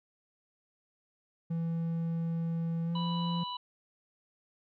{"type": "tone with pitch glide", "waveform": "triangle", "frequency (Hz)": [166, 171.16], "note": ["E3", "F3"], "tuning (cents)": [12, -35], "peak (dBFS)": -28, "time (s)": [1.5, 3.44], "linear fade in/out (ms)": 10, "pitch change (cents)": 53, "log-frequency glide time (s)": [2.84, 2.97]}
{"type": "harmonic tone", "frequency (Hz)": 987.8, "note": "B5", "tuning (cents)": 0, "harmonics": [1, 3, 4], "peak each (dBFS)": [-37, -42, -43], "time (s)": [2.95, 3.57], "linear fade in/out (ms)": 5}
{"effects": []}